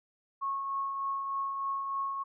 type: tone with tremolo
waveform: sine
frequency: 1096 Hz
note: C#6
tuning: 20 cents flat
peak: -29 dBFS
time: 0.41-2.24 s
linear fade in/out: 20 ms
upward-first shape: triangle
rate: 3.3 Hz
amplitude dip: 40%
effects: none

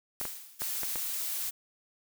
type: noise with exponential decay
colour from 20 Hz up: blue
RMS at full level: -34 dBFS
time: 0.2-0.85 s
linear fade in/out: 0 ms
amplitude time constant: 140 ms
type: clicks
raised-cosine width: 0.5 ms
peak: -22 dBFS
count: 5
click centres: 0.213 / 0.253 / 0.619 / 0.833 / 0.958 s
type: noise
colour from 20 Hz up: blue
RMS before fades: -34 dBFS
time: 0.59-1.51 s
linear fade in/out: 20 ms
effects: none

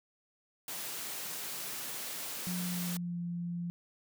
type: high-pass noise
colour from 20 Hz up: white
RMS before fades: -40 dBFS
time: 0.68-2.97 s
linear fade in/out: 2 ms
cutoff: 110 Hz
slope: 96 dB/octave
type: tone with pitch glide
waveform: sine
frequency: 178.8 to 173.01 Hz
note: F3 to F3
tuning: +41 to -16 cents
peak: -34 dBFS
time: 2.47-3.7 s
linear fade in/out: 0 ms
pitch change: -57 cents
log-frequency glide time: 2.62-3.19 s
effects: none

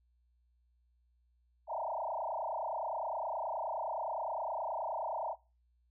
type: tone with frequency modulation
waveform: sine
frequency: 786 Hz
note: G5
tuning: 4 cents sharp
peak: -34 dBFS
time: 1.67-5.36 s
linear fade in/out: 50 ms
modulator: 29.6 Hz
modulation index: 5.9
effects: noise-tail reverb RT60 0.3 s tail -20 dB re dry + added 60 Hz sine -69 dBFS peak until 5.9 s

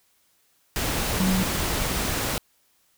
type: tone in noise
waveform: sine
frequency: 187.4 Hz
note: F#3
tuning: 22 cents sharp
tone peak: -20 dBFS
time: 1.2-1.43 s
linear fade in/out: 0 ms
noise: pink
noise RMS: -26 dBFS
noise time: 0.76-2.38 s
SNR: +3 dB
effects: white hiss -65 dBFS RMS until 2.97 s

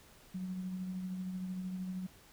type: tone with tremolo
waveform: sine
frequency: 185 Hz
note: F#3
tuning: in tune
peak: -35 dBFS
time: 0.34-2.07 s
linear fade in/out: 10 ms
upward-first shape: triangle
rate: 13 Hz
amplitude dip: 40%
effects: pink hiss -60 dBFS RMS until 2.32 s

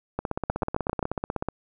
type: two click trains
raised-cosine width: 1 ms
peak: -11 / -13 dBFS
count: 5 / 22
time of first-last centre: 0.5-1.028 / 0.19-1.486 s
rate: 7.58 / 16.2 Hz
effects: none

